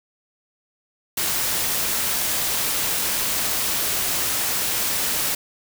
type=noise; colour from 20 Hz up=white; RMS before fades=-23 dBFS; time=1.17-5.35 s; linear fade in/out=5 ms; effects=none